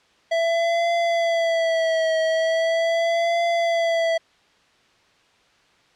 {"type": "tone with vibrato", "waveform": "square", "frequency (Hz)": 662, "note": "E5", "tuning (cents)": 7, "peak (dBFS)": -19, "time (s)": [0.31, 4.18], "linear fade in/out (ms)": 10, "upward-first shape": "triangle", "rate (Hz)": 0.4, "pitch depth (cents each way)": 56, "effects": ["white hiss -58 dBFS RMS until 5.95 s", "low-pass 4000 Hz 12 dB/octave"]}